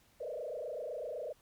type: tone with frequency modulation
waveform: sine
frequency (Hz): 550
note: C#5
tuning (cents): -14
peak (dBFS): -37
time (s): 0.2-1.33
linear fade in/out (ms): 10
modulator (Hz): 27.9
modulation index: 3.1
effects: pink hiss -67 dBFS RMS until 1.41 s + MP3 96 kbps